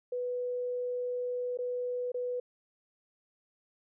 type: tone with dropouts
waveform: sine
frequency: 493.9 Hz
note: B4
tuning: in tune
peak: -31 dBFS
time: 0.12-2.4 s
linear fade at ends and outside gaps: 5 ms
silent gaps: 1.574-1.587 / 2.119-2.143 s
effects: none